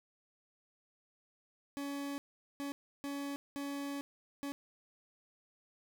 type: tone bursts at uneven times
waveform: 40% pulse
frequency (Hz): 281.7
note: C#4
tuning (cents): +28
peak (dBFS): -37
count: 5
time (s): 1.77-2.18 / 2.6-2.72 / 3.04-3.36 / 3.56-4.01 / 4.43-4.52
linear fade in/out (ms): 0
effects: none